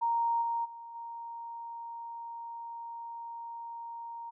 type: tone with level steps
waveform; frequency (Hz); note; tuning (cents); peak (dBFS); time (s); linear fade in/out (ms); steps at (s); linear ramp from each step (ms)
sine; 931; A#5; -2; -26 / -29 / -43 / -39; 0.01-4.31; 20; 0.41 / 0.64 / 0.94; 20
effects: none